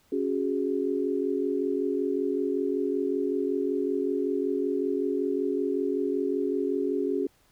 sine chord, C# suspended fourth, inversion none, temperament equal, 277.2 / 370 / 415.3 Hz, C#4 / F#4 / G#4, 0 / 0 / 0 cents, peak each -29 / -29 / -29 dBFS, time 0.12-7.27 s, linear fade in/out 5 ms, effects pink hiss -64 dBFS RMS until 7.51 s

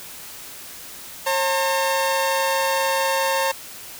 sawtooth tone pair together, 539 / 906.5 Hz, C#5 / A#5, -49 / -49 cents, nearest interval major sixth, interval 900 cents, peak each -18 dBFS, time 1.26-3.52 s, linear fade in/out 10 ms, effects white hiss -38 dBFS RMS until 3.99 s

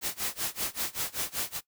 white noise with tremolo, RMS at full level -30 dBFS, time 0.01-1.61 s, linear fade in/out 50 ms, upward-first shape sine, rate 5.2 Hz, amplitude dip 95%, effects noise-tail reverb RT60 0.1 s tail -19 dB re dry

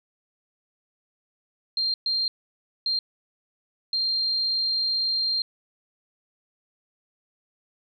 sine tone bursts at uneven times, 4186 Hz, C8, in tune, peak -22 dBFS, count 4, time 1.77-1.94 / 2.06-2.28 / 2.86-2.99 / 3.93-5.42 s, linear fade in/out 2 ms, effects none

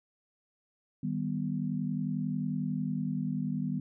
sine chord, Eb augmented, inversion none, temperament equal, 155.56 / 196 / 246.9 Hz, Eb3 / G3 / B3, 0 / 0 / 0 cents, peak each -34 dBFS, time 1.03-3.8 s, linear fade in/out 5 ms, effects none

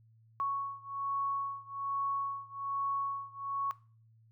sine beating tone pair, 1108.7 / 1109.9 Hz, C#6 / C#6, 0 / +2 cents, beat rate 1.2 Hz, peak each -35 / -36 dBFS, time 0.4-3.71 s, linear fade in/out 0 ms, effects noise-tail reverb RT60 0.4 s tail -19 dB re dry + added 112 Hz sine -60 dBFS peak until 4.31 s

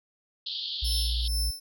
pink band-pass noise, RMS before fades -34 dBFS, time 0.46-1.28 s, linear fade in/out 5 ms, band 3100 to 4700 Hz, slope 96 dB/octave
sine tone, 58.9 Hz, A#1, 19 cents sharp, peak -26 dBFS, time 0.82-1.51 s, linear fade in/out 10 ms
sawtooth tone with tremolo, 5300 Hz, E8, 9 cents sharp, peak -26 dBFS, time 0.84-1.6 s, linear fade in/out 10 ms, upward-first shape sine, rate 2.2 Hz, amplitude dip 90%
effects none

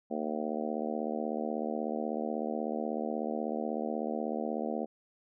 harmonic tone, 76.3 Hz, D#2, 33 cents flat, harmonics 3 / 4 / 5 / 6 / 7 / 8 / 9 / 10, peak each -36 / -40 / -41 / -40 / -39 / -43 / -40 / -43 dBFS, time 0.1-4.86 s, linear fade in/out 20 ms, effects none

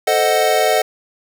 square chord, A diminished seventh, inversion none, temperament equal, 440 / 523.3 / 622.3 / 740 Hz, A4 / C5 / Eb5 / Gb5, 0 / 0 / 0 / 0 cents, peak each -20 / -22 / -18 / -18 dBFS, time 0.07-0.82 s, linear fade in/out 5 ms, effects none

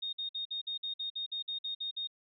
sine tone bursts, 3700 Hz, A#7, 14 cents flat, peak -34 dBFS, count 13, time 0.02-2.074 s, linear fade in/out 10 ms, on 110 ms, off 52 ms, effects none

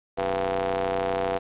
sawtooth ring-modulated tone, 92.5 Hz, F#2, in tune, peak -17 dBFS, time 0.17-1.39 s, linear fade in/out 20 ms, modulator 585 Hz, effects resampled to 8000 Hz + 9-bit

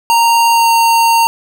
square tone with pitch glide, 927 to 920.1 Hz, A#5 to A#5, -10 to -23 cents, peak -8 dBFS, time 0.1-1.27 s, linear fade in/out 0 ms, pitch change -13 cents, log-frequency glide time 0.51-0.71 s, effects none

